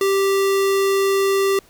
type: tone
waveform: square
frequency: 391.6 Hz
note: G4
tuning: 2 cents flat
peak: -16 dBFS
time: 0.01-1.59 s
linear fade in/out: 2 ms
effects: pink hiss -52 dBFS RMS until 1.69 s